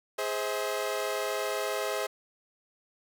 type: chord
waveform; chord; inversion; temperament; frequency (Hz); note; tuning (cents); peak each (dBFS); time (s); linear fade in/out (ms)
sawtooth; Ab augmented; none; equal with one note detuned; 415.3 / 523.3 / 642.7; Ab4 / C5 / E5; 0 / 0 / -44; -30; 0.18-2.07; 10
effects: none